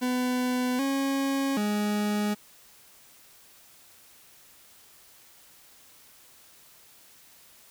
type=tone with pitch steps; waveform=40% pulse; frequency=250.4 / 273.4 / 208.3 Hz; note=B3 / C#4 / G#3; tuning=+24 / -24 / +5 cents; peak=-24 dBFS; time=0.01-2.35 s; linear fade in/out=20 ms; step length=780 ms; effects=white hiss -55 dBFS RMS until 7.7 s